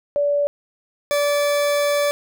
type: tone pair in turn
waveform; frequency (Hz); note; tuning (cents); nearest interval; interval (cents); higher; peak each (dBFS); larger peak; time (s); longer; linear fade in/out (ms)
sine / 40% pulse; 577 / 579.1; D5 / D5; -31 / -24; unison; 7; second; -16; neither; 0.16-0.47 / 1.11-2.11; second; 0
effects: none